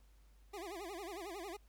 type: tone with vibrato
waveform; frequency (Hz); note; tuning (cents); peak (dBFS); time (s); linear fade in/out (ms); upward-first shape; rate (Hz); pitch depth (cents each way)
25% pulse; 370; F#4; 0; -40; 0.53-1.57; 10; sine; 11; 210
effects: added 50 Hz sine -61 dBFS peak until 1.68 s + pink hiss -74 dBFS RMS until 1.68 s